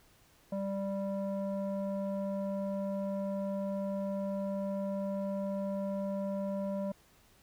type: tone with low-pass filter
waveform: square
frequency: 196.3 Hz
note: G3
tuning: 3 cents sharp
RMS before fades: -35 dBFS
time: 0.52-6.92 s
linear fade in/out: 5 ms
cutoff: 720 Hz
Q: 5.4
effects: pink hiss -64 dBFS RMS until 7.42 s

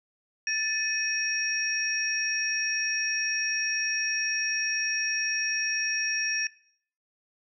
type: tone cluster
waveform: sine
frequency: 1761 / 2529 / 5600 Hz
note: A6 / D#7 / F8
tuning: +1 / +28 / +4 cents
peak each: -30 dBFS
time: 0.47-6.47 s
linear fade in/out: 2 ms
effects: noise-tail reverb RT60 0.6 s tail -20 dB re dry

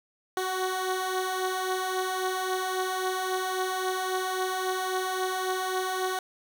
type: beating tone pair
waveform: 15% pulse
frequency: 370 / 373.7 Hz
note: F#4 / F#4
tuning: 0 / +17 cents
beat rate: 3.7 Hz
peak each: -28 / -22 dBFS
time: 0.37-6.19 s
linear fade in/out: 2 ms
effects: none

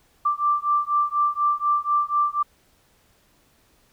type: beating tone pair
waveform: sine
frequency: 1174.7 / 1178.8 Hz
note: D6 / D6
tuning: 0 / +6 cents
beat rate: 4.1 Hz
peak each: -22 dBFS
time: 0.25-2.43 s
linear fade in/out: 10 ms
effects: pink hiss -61 dBFS RMS until 3.92 s

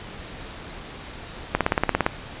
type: click train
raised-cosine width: 0.5 ms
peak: -3 dBFS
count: 10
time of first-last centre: 1.55-2.064 s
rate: 17.5 Hz
effects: pink hiss -38 dBFS RMS until 2.4 s + resampled to 8000 Hz

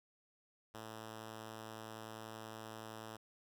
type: tone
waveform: 5% pulse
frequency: 110.5 Hz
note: A2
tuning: 8 cents sharp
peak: -36 dBFS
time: 0.74-3.17 s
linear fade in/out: 10 ms
effects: none

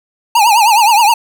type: tone with vibrato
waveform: square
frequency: 880 Hz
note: A5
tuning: in tune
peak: -7 dBFS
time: 0.35-1.14 s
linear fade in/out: 5 ms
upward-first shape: triangle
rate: 9.6 Hz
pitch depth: 180 cents each way
effects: none

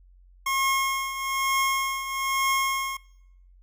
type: tone with tremolo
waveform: 25% pulse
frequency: 1080 Hz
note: C#6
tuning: 45 cents flat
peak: -17 dBFS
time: 0.46-2.97 s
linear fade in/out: 5 ms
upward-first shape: triangle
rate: 1.1 Hz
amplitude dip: 70%
effects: noise-tail reverb RT60 0.8 s tail -23 dB re dry + added 45 Hz sine -51 dBFS peak until 3.62 s

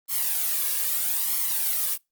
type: noise with flanger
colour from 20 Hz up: blue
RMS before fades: -25 dBFS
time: 0.08-1.98 s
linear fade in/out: 50 ms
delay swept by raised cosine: 0.93 to 1.79 ms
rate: 0.78 Hz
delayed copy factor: +0.9
effects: noise-tail reverb RT60 0.2 s tail -24 dB re dry + Opus 32 kbps

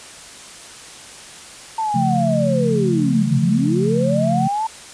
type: linear two-way sweep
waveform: sine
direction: down then up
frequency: 902 to 123.47 to 902 Hz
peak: -18 dBFS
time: 1.78-4.67 s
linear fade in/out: 5 ms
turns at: 3.38 s
type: chord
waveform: sine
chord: Db augmented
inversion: none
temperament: equal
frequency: 138.59 / 174.61 / 220 Hz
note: Db3 / F3 / A3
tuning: 0 / 0 / 0 cents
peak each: -21 / -21 / -20 dBFS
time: 1.94-4.48 s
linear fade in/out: 10 ms
effects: white hiss -38 dBFS RMS until 4.93 s + resampled to 22050 Hz

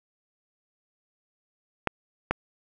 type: clicks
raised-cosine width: 0.5 ms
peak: -8 dBFS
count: 2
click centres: 1.873 / 2.31 s
effects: none

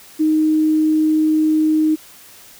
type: tone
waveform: sine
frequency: 311.1 Hz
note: D#4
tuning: in tune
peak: -12 dBFS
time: 0.19-1.96 s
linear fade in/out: 20 ms
effects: white hiss -43 dBFS RMS until 2.59 s

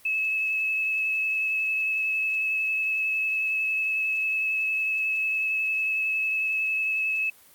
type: tone with vibrato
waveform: sine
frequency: 2594 Hz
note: E7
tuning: 28 cents flat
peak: -23 dBFS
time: 0.05-7.3 s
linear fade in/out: 5 ms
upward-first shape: sine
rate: 11 Hz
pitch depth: 14 cents each way
effects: white hiss -54 dBFS RMS until 7.54 s + Opus 32 kbps

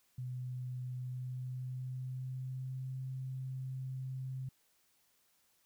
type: tone with pitch glide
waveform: sine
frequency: 126.1 to 130.77 Hz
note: B2 to C3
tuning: +36 to -1 cents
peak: -38 dBFS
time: 0.18-4.49 s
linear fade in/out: 5 ms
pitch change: +63 cents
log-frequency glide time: 0.95-2.98 s
effects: white hiss -73 dBFS RMS until 5.65 s

